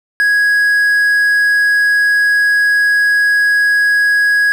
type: tone with quantisation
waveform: triangle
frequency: 1661.2 Hz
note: G#6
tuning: in tune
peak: -7 dBFS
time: 0.2-4.52 s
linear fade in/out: 0 ms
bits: 6
effects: none